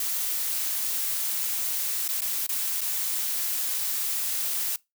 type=noise with dropouts; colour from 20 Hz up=blue; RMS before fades=-28 dBFS; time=0-4.76 s; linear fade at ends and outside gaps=2 ms; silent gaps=2.079-2.088 / 2.208-2.218 / 2.466-2.491 / 2.808-2.814 s; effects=noise-tail reverb RT60 0.2 s tail -22 dB re dry